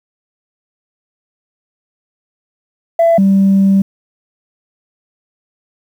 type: tone pair in turn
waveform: sine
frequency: 669 / 194.91 Hz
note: E5 / G3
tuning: +25 / -10 cents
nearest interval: octave + major sixth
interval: 2135 cents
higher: first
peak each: -5 dBFS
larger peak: neither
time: 2.99-3.18 / 3.18-3.82 s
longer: second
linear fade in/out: 5 ms
effects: tanh soft clip ceiling -4 dBFS + 7-bit